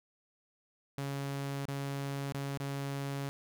sawtooth tone with dropouts, 139.2 Hz, C#3, 8 cents sharp, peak -31 dBFS, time 0.98-3.29 s, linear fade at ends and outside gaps 0 ms, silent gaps 1.655-1.683 / 2.323-2.346 / 2.575-2.601 s, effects none

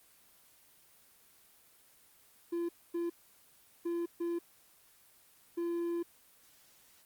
triangle tone bursts at uneven times, 341.8 Hz, F4, 37 cents flat, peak -30 dBFS, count 5, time 2.52-2.69 / 2.94-3.1 / 3.85-4.06 / 4.2-4.39 / 5.57-6.03 s, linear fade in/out 10 ms, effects white hiss -63 dBFS RMS until 7.05 s + Opus 24 kbps

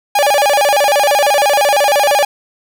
45% pulse tone with vibrato, 688 Hz, F5, 26 cents flat, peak -9 dBFS, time 0.15-2.25 s, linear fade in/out 5 ms, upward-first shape square, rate 13 Hz, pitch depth 300 cents each way, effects none

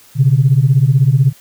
sine beating tone pair, 126.2 / 142.2 Hz, B2 / C#3, +38 / +45 cents, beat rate 16 Hz, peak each -10 dBFS, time 0.15-1.33 s, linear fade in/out 50 ms, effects tanh soft clip ceiling 0 dBFS + white hiss -45 dBFS RMS until 1.4 s

